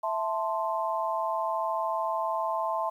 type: chord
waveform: sine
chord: A minor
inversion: second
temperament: equal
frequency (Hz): 659.3 / 880 / 1046.5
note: E5 / A5 / C6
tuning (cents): 0 / 0 / 0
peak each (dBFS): -31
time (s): 0.03-2.9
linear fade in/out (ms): 10
effects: 10-bit